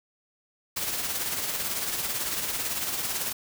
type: noise with tremolo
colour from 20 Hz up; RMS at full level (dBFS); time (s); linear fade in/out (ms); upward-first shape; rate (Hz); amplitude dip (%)
white; -28; 0.76-3.33; 10; triangle; 18; 50
effects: none